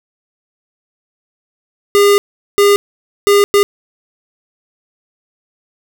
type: tone bursts at uneven times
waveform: square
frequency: 405.3 Hz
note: G#4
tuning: 42 cents flat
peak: -7 dBFS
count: 4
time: 1.95-2.18 / 2.58-2.76 / 3.27-3.44 / 3.54-3.63 s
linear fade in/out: 0 ms
effects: none